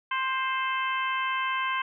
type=harmonic tone with a mistuned harmonic; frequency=525 Hz; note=C5; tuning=6 cents sharp; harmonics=2 / 3 / 4 / 5 / 6; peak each=-28 / -32 / -34 / -36 / -38 dBFS; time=0.11-1.82 s; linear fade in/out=5 ms; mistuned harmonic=6; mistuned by=-31 cents; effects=none